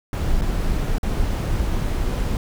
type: noise with dropouts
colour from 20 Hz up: brown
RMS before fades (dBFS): -21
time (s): 0.13-2.37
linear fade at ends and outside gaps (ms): 1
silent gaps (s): 0.412-0.419 / 0.983-1.031
effects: none